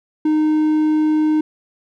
triangle tone, 308.2 Hz, D#4, 16 cents flat, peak -11 dBFS, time 0.25-1.41 s, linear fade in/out 5 ms, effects none

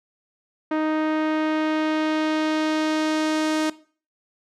sawtooth tone with low-pass filter sweep, 311.1 Hz, D#4, in tune, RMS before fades -23 dBFS, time 0.71-3.7 s, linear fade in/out 5 ms, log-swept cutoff 1700 to 8100 Hz, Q 0.83, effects noise-tail reverb RT60 0.4 s tail -18 dB re dry

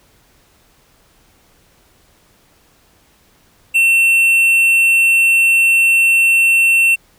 sine tone with tanh clipping, 2700 Hz, E7, 41 cents sharp, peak -10 dBFS, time 3.74-6.96 s, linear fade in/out 20 ms, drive 8 dB, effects pink hiss -53 dBFS RMS until 7.18 s

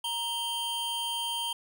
square tone pair together, 936 / 3140 Hz, A#5 / G7, +7 / +2 cents, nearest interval octave + major sixth, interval 2095 cents, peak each -36 / -32 dBFS, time 0.04-1.53 s, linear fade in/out 5 ms, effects none

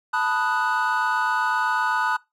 triangle chord, B dominant seventh, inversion third, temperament equal, 880 / 987.8 / 1244.5 / 1480 Hz, A5 / B5 / D#6 / F#6, 0 / 0 / 0 / 0 cents, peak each -24 / -24 / -25 / -22 dBFS, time 0.13-2.17 s, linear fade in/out 10 ms, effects noise-tail reverb RT60 0.2 s tail -22 dB re dry + tanh soft clip ceiling -10 dBFS

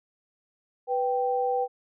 sine tone pair together, 493.9 / 781.9 Hz, B4 / G5, 0 / -5 cents, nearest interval minor sixth, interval 795 cents, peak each -26 dBFS, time 0.87-1.68 s, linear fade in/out 50 ms, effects none

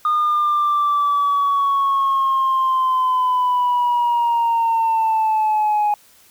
sine linear sweep, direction down, 1224 to 830.6 Hz, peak -13 dBFS, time 0.05-5.94 s, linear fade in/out 2 ms, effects tanh soft clip ceiling -12 dBFS + white hiss -51 dBFS RMS until 6.3 s

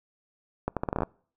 accelerating click train, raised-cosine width 1 ms, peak -13 dBFS, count 10, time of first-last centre 0.68-1.033 s, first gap 87 ms, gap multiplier 0.78, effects noise-tail reverb RT60 0.5 s tail -26 dB re dry

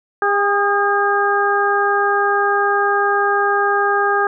harmonic tone with a mistuned harmonic, 403.5 Hz, G#4, 50 cents flat, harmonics 1 / 2 / 3 / 4, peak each -19 / -19 / -19 / -19 dBFS, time 0.22-4.27 s, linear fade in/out 2 ms, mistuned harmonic 3, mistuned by +32 cents, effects none

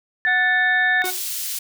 sine tone, 1760 Hz, A6, in tune, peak -16 dBFS, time 0.25-1.02 s, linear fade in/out 0 ms
harmonic tone, 737 Hz, F#5, 7 cents flat, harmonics 1 / 2 / 3 / 5, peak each -25 / -28 / -30 / -32 dBFS, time 0.26-1.11 s, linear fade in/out 20 ms
sawtooth tone with exponential decay, 365.1 Hz, F#4, 23 cents flat, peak -20 dBFS, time 1.04-1.27 s, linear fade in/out 2 ms, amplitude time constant 50 ms
white high-pass noise, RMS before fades -27 dBFS, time 1.05-1.59 s, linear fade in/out 5 ms, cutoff 3200 Hz, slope 12 dB/octave
effects none

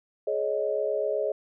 sine chord, Ab suspended fourth, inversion none, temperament equal with one note detuned, 421.6 / 554.4 / 622.3 Hz, Ab4 / Db5 / Eb5, +26 / 0 / 0 cents, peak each -29 dBFS, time 0.27-1.32 s, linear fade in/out 5 ms, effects none

